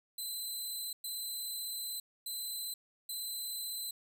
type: tone bursts at uneven times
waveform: 15% pulse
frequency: 4041 Hz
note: B7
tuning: 39 cents sharp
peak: -31 dBFS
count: 4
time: 0.18-0.93 / 1.04-2 / 2.26-2.74 / 3.09-3.91 s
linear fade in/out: 5 ms
effects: none